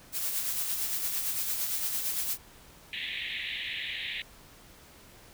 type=noise with tremolo; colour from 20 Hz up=blue; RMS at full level=-30 dBFS; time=0.12-2.38 s; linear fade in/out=50 ms; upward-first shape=sine; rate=8.8 Hz; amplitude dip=40%
type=band-pass noise; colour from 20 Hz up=pink; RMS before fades=-36 dBFS; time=2.93-4.22 s; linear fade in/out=2 ms; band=1800 to 3900 Hz; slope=96 dB/octave
effects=pink hiss -54 dBFS RMS until 5.33 s